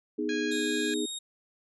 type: chord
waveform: sine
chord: G# minor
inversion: first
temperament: equal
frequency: 246.9 / 311.1 / 415.3 Hz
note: B3 / D#4 / G#4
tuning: 0 / 0 / 0 cents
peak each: -34 / -31 / -32 dBFS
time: 0.18-1.06 s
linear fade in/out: 10 ms
type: harmonic tone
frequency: 823 Hz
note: G#5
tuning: 16 cents flat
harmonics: 2 / 3 / 4 / 5 / 6 / 7 / 8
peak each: -35 / -40 / -43 / -43 / -54 / -55 / -47 dBFS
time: 0.29-0.94 s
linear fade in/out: 2 ms
type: tone with vibrato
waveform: 25% pulse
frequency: 3729 Hz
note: A#7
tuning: in tune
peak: -30 dBFS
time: 0.51-1.19 s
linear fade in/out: 10 ms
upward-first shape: triangle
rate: 5.3 Hz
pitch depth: 8 cents each way
effects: none